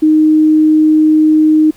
sine tone, 310 Hz, D#4, 6 cents flat, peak -5 dBFS, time 0.02-1.71 s, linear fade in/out 10 ms, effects pink hiss -45 dBFS RMS until 1.76 s

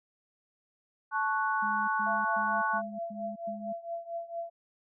sine chord, F# minor, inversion first, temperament equal with one note detuned, 873.9 / 1108.7 / 1480 Hz, A5 / C#6 / F#6, -12 / 0 / 0 cents, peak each -31 dBFS, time 1.11-2.82 s, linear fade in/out 50 ms
sine tone bursts, 208.4 Hz, G#3, 6 cents sharp, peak -39 dBFS, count 6, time 1.62-3.73 s, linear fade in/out 10 ms, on 260 ms, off 110 ms
sine tone with tremolo, 677 Hz, E5, 46 cents sharp, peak -31 dBFS, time 2.06-4.5 s, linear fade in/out 10 ms, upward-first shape triangle, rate 4.4 Hz, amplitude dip 90%
effects none

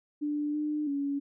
sine tone with pitch steps, 295.4 / 300.4 / 281.7 Hz, D4 / D4 / C#4, +10 / +39 / +28 cents, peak -28 dBFS, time 0.21-1.2 s, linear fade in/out 20 ms, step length 330 ms, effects none

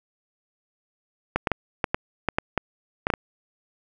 clicks, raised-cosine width 0.5 ms, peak -6 dBFS, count 11, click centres 1.36 / 1.472 / 1.517 / 1.842 / 1.945 / 2.287 / 2.385 / 2.577 / 3.069 / 3.102 / 3.138 s, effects none

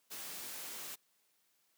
white noise, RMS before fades -45 dBFS, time 0.1-0.96 s, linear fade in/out 20 ms, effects white hiss -75 dBFS RMS until 1.77 s + high-pass 150 Hz 12 dB/octave

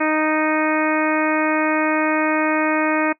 harmonic tone with a mistuned harmonic, 310 Hz, D#4, 6 cents flat, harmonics 1 / 2 / 3 / 4 / 5 / 6 / 7 / 8, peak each -20 / -23 / -25 / -26 / -27 / -28 / -28 / -29 dBFS, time 0-3.13 s, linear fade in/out 10 ms, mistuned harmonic 7, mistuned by +15 cents, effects noise-tail reverb RT60 0.1 s tail -21 dB re dry

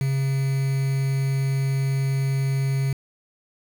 triangle tone with quantisation, 135.5 Hz, C#3, 39 cents flat, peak -18 dBFS, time 0.01-2.93 s, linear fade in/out 2 ms, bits 6, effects none

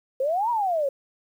sine exponential two-way sweep, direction up then down, 509 to 980 to 532 Hz, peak -21 dBFS, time 0.2-0.89 s, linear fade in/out 5 ms, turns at 0.5 s, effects 9-bit

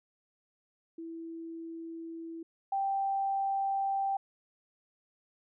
sine tone pair in turn, 329.6 / 783.9 Hz, E4 / G5, 0 / 0 cents, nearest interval octave + minor third, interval 1500 cents, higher second, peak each -39 / -28 dBFS, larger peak second, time 0.98-2.43 / 2.72-4.17 s, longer neither, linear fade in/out 5 ms, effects none

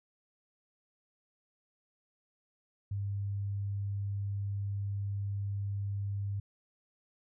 sine tone, 100 Hz, G2, 35 cents sharp, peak -32 dBFS, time 2.91-6.4 s, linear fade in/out 5 ms, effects none

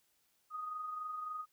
sine tone with amplitude modulation, 1244.5 Hz, D#6, in tune, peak -37 dBFS, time 0.5-1.46 s, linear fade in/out 50 ms, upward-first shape sine, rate 23.6 Hz, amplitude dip 40%, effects white hiss -75 dBFS RMS until 1.52 s

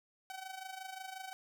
sawtooth tone with amplitude modulation, 760 Hz, F#5, 46 cents sharp, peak -37 dBFS, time 0.3-1.33 s, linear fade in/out 0 ms, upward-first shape sine, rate 25.6 Hz, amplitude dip 70%, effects none

